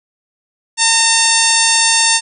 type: harmonic tone with a mistuned harmonic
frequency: 904 Hz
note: A5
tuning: 47 cents sharp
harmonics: 1 / 2 / 3 / 4 / 5 / 6 / 7 / 8 / 9 / 10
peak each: -19 / -19 / -19 / -19 / -19 / -19 / -19 / -19 / -19 / -19 dBFS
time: 0.77-2.21 s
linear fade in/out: 50 ms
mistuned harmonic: 2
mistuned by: +19 cents
effects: none